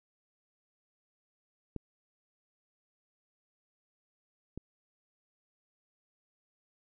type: clicks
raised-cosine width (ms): 3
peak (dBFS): -24 / -27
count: 2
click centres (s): 1.763 / 4.576
effects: none